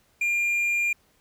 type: tone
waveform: triangle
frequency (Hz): 2400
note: D7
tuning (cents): +37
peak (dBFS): -20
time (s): 0.21-0.93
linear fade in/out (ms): 5
effects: pink hiss -64 dBFS RMS until 1.2 s